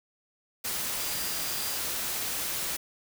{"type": "tone in noise", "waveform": "sine", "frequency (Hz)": 4795, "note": "D8", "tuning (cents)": 35, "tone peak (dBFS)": -40, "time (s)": [1, 1.78], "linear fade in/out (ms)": 10, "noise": "white", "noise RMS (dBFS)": -32, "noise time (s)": [0.64, 2.77], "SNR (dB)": -11, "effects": []}